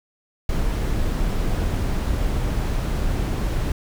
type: noise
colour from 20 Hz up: brown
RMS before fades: -22 dBFS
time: 0.49-3.72 s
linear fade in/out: 2 ms
effects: none